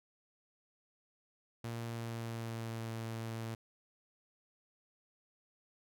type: tone with pitch glide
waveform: sawtooth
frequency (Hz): 116.4 to 113.41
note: A#2 to A#2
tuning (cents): -2 to -47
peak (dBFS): -35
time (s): 1.64-3.55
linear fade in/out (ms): 5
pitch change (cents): -45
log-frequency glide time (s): 1.77-2.92
effects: none